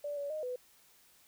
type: tone with pitch steps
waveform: sine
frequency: 582 / 569 / 618 / 499 Hz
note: D5 / C#5 / D#5 / B4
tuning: -16 / +45 / -12 / +18 cents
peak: -35 dBFS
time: 0.04-0.56 s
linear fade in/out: 5 ms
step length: 130 ms
effects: white hiss -64 dBFS RMS until 1.27 s